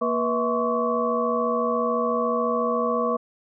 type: tone cluster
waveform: sine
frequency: 234.6 / 486.1 / 648 / 1058 / 1132 Hz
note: A#3 / B4 / E5 / C6 / C#6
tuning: +11 / -28 / -30 / +19 / +36 cents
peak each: -28 / -25 / -28 / -32 / -26 dBFS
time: 0.01-3.17 s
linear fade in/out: 10 ms
effects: none